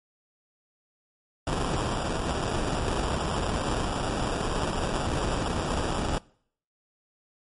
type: noise with sample-and-hold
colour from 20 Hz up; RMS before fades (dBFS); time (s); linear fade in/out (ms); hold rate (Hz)
pink; -28; 1.47-6.18; 0; 2100
effects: noise-tail reverb RT60 0.6 s tail -24 dB re dry + MP3 48 kbps